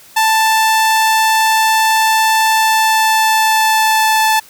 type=tone with pitch glide; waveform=sawtooth; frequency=882 to 875.4 Hz; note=A5 to A5; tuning=+4 to -9 cents; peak=-6 dBFS; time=0.16-4.4 s; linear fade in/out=10 ms; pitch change=-13 cents; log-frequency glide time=2.51-4.18 s; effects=white hiss -42 dBFS RMS until 4.49 s